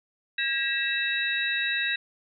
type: tone cluster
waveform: sine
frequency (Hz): 1624 / 1914 / 2639 / 3824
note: G#6 / A#6 / E7 / A#7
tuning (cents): -39 / +45 / +1 / +43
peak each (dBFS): -30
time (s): 0.38-1.96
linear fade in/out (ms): 5
effects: none